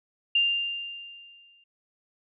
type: tone with exponential decay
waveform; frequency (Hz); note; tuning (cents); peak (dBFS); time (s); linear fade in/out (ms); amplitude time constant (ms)
sine; 2794; F7; 0; -18; 0.35-1.64; 5; 280
effects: none